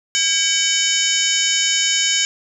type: harmonic tone with a mistuned harmonic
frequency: 755 Hz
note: F#5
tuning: 35 cents sharp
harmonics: 2 / 3 / 4 / 5 / 6 / 7 / 8 / 9 / 10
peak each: -27 / -24 / -20 / -27 / -32 / -24 / -30 / -20 / -30 dBFS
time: 0.15-2.25 s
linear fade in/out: 0 ms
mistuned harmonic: 2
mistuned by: +120 cents
effects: none